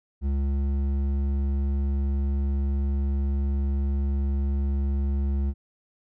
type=tone with hard clipping; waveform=triangle; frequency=69.3 Hz; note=C#2; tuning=in tune; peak=-24 dBFS; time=0.21-5.54 s; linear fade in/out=50 ms; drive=12 dB; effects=none